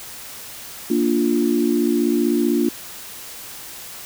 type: chord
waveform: sine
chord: Bb major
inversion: none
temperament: equal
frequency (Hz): 233.1 / 293.7 / 349.2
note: Bb3 / D4 / F4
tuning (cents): 0 / 0 / 0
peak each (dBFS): -20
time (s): 0.9-2.69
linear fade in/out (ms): 5
effects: white hiss -36 dBFS RMS until 4.05 s